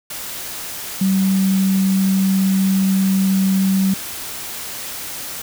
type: tone in noise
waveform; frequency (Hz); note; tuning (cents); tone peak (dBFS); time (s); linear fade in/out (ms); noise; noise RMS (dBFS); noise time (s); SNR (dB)
sine; 191.8; G3; -37; -13; 1.01-3.94; 5; white; -29; 0.1-5.42; +13
effects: none